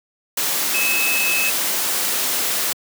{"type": "tone in noise", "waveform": "sine", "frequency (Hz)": 2590, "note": "E7", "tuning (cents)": -31, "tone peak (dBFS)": -19, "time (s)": [0.74, 1.5], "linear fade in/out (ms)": 5, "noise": "white", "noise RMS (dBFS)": -21, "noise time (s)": [0.37, 2.73], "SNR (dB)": -1, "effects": ["high-pass 200 Hz 12 dB/octave"]}